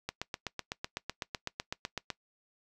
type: click train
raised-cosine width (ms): 0.2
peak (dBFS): -17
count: 17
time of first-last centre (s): 0.09-2.103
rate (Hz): 7.95
effects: noise-tail reverb RT60 0.1 s tail -21 dB re dry